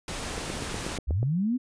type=noise; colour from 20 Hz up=pink; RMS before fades=-34 dBFS; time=0.08-0.98 s; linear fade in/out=2 ms
type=click train; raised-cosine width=2 ms; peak=-20 dBFS; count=8; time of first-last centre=0.38-1.23 s; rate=8.24 Hz
type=linear sweep; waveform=sine; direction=up; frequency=58.27 to 261.5 Hz; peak=-23 dBFS; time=1.07-1.58 s; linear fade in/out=20 ms
effects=resampled to 22050 Hz